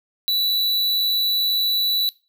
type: tone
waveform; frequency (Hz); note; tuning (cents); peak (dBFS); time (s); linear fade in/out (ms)
square; 3951; B7; 0; -18; 0.28-2.09; 0
effects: noise-tail reverb RT60 0.3 s tail -20 dB re dry